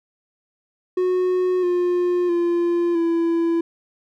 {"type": "tone with pitch steps", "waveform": "triangle", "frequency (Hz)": [365.8, 355.2, 344.9, 334.9], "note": ["F#4", "F4", "F4", "E4"], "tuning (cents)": [-20, 29, -22, 27], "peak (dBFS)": -15, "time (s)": [0.97, 3.61], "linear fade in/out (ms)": 5, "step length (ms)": 660, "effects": []}